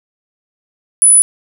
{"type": "tone", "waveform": "sine", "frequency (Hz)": 9956, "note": "D#9", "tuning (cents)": 0, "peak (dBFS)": -4, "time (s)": [1.02, 1.22], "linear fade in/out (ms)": 0, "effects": []}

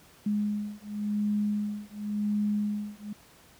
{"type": "beating tone pair", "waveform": "sine", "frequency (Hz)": [207.7, 208.62], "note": ["G#3", "G#3"], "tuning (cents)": [0, 8], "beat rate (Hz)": 0.92, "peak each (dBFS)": -30, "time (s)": [0.26, 3.13], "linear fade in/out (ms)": 5, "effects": ["pink hiss -56 dBFS RMS until 3.59 s", "high-pass 60 Hz 12 dB/octave"]}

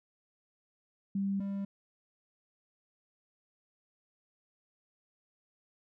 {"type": "tone pair in turn", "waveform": ["sine", "triangle"], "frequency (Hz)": [196.8, 198.05], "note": ["G3", "G3"], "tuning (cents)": [7, 18], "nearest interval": "unison", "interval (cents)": 11, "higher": "second", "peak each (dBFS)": [-29, -31], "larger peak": "first", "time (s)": [[1.15, 1.4], [1.4, 1.65]], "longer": "neither", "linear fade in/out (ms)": 5, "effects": []}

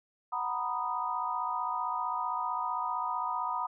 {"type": "chord", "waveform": "sine", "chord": "B major seventh", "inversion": "second", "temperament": "equal with one note detuned", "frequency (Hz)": [740, 932.3, 987.8, 1238.8], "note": ["F#5", "A#5", "B5", "D#6"], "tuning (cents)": [0, 0, 0, -8], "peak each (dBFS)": [-39, -36, -34, -35], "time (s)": [0.32, 3.67], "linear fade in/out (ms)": 10, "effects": []}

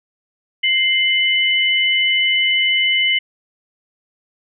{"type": "tone pair together", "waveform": "sine", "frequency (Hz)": [2093, 2987], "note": ["C7", "F#7"], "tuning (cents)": [0, 16], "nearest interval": "tritone", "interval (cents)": 616, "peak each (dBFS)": -16, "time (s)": [0.63, 3.19], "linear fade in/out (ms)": 10, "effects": []}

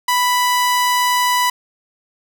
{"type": "tone", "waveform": "sawtooth", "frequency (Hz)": 989, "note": "B5", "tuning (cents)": 2, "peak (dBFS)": -10, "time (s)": [0.08, 1.5], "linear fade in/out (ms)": 5, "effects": []}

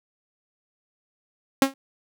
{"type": "tone with exponential decay", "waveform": "sawtooth", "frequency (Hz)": 270.9, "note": "C#4", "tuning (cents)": -40, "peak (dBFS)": -8, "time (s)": [1.62, 1.74], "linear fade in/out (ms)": 2, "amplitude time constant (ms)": 25, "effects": []}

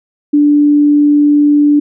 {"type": "tone", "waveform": "sine", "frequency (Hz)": 292.9, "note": "D4", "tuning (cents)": -5, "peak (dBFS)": -5, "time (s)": [0.33, 1.8], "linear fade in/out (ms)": 10, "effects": []}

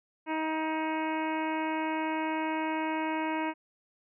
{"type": "harmonic tone", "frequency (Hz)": 315.5, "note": "D#4", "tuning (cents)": 24, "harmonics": [1, 2, 3, 4, 5, 6, 7, 8, 9], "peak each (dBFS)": [-32, -38, -33, -46, -42, -45, -41, -44, -50], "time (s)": [0.26, 3.54], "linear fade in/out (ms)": 50, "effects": []}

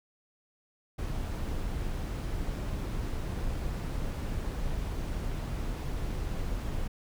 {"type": "noise", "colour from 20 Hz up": "brown", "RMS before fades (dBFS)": -33, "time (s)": [0.98, 6.88], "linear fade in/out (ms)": 10, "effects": []}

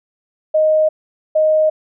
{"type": "tone pair in turn", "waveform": "sine", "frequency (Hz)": [622.3, 622.3], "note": ["D#5", "D#5"], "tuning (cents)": [0, 0], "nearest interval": "unison", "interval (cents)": 0, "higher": "neither", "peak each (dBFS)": -10, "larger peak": "neither", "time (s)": [[0.54, 0.89], [1.35, 1.7]], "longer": "neither", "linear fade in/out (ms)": 10, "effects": []}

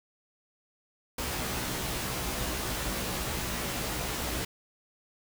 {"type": "noise with comb filter", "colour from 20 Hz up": "pink", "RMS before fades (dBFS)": -33, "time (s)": [1.18, 4.45], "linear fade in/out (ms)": 5, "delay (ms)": 16, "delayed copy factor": 1, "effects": []}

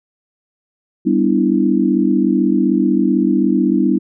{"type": "chord", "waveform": "sine", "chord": "E minor seventh", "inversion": "first", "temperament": "equal", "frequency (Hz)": [196, 246.9, 293.7, 329.6], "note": ["G3", "B3", "D4", "E4"], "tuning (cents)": [0, 0, 0, 0], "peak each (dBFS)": -17, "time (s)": [1.05, 3.99], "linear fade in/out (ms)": 20, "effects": []}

